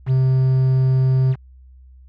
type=tone with quantisation; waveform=triangle; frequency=130.81 Hz; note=C3; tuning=in tune; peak=-11 dBFS; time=0.06-1.36 s; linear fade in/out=50 ms; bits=6; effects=added 64 Hz sine -42 dBFS peak until 2.08 s + low-pass 2000 Hz 12 dB/octave